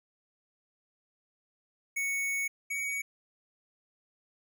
square tone pair in turn, 2220 / 2248 Hz, C#7 / C#7, +2 / +24 cents, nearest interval unison, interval 22 cents, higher second, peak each -30 / -32 dBFS, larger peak first, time 1.96-2.48 / 2.7-3.02 s, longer first, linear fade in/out 10 ms, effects none

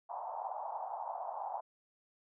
white band-pass noise, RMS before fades -41 dBFS, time 0.09-1.61 s, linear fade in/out 10 ms, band 690 to 910 Hz, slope 48 dB/octave, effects none

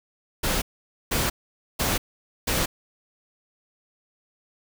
pink noise bursts, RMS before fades -24 dBFS, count 4, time 0.43-2.66 s, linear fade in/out 10 ms, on 190 ms, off 490 ms, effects none

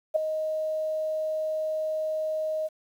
sine tone with ADSR envelope, 625 Hz, D#5, 8 cents sharp, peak -16 dBFS, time 0.14-2.69 s, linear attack 21 ms, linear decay 5 ms, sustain -10 dB, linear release 31 ms, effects 9-bit

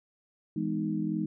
sine chord, E major seventh, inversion none, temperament equal with one note detuned, 164.81 / 207.7 / 248.8 / 311.1 Hz, E3 / G#3 / B3 / D#4, 0 / 0 / +13 / 0 cents, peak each -34 / -32 / -38 / -32 dBFS, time 0.56-1.26 s, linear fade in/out 5 ms, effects none

